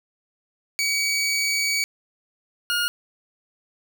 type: tone pair in turn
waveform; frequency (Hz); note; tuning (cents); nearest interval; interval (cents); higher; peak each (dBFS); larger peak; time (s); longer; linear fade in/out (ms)
20% pulse; 2267 / 1428.1; C#7 / F6; +38 / +38; minor sixth; 800; first; -16; neither; 0.79-1.84 / 2.7-2.88; first; 0
effects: none